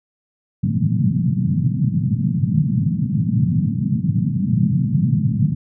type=band-pass noise; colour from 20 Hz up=pink; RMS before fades=-18 dBFS; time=0.63-5.55 s; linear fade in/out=10 ms; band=110 to 220 Hz; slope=48 dB/octave; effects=none